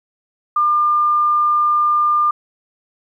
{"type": "tone", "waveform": "sine", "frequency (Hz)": 1200, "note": "D6", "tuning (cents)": 37, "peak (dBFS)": -12, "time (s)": [0.56, 2.31], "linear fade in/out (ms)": 5, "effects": ["9-bit"]}